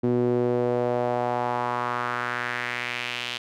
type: tone with band-pass filter sweep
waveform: sawtooth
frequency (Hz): 122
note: B2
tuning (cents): -21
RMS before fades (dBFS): -26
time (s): 0.03-3.38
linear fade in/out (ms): 10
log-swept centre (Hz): 310 to 3200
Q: 2.5
effects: none